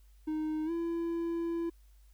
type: tone with pitch glide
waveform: triangle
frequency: 310.1 to 336.2 Hz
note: D#4 to E4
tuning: -6 to +34 cents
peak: -29 dBFS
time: 0.27-1.7 s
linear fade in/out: 10 ms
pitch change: +140 cents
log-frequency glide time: 0.65-0.71 s
effects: added 50 Hz sine -56 dBFS peak until 2.13 s + white hiss -72 dBFS RMS until 2.13 s